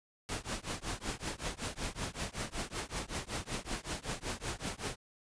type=noise with tremolo; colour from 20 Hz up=pink; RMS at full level=-35 dBFS; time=0.29-4.96 s; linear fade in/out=0 ms; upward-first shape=triangle; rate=5.3 Hz; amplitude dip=100%; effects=resampled to 22050 Hz